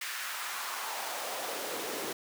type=noise with high-pass filter sweep; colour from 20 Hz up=pink; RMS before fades=-37 dBFS; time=0.01-2.13 s; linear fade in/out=5 ms; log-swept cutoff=1700 to 330 Hz; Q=1.8; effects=none